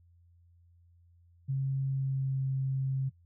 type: tone with pitch glide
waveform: sine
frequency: 135.1 to 133.7 Hz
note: C#3 to C3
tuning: -44 to +38 cents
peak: -28 dBFS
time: 1.48-3.1 s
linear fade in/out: 20 ms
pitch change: -18 cents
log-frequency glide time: 1.85-2.43 s
effects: noise-tail reverb RT60 0.1 s tail -19 dB re dry + added 86 Hz sine -59 dBFS peak until 3.25 s